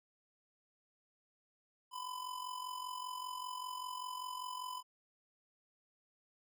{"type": "tone with amplitude modulation", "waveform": "square", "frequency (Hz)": 1006, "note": "B5", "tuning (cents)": 32, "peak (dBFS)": -39, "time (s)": [1.91, 4.83], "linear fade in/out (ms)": 50, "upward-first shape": "sine", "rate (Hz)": 45.1, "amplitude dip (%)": 65, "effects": []}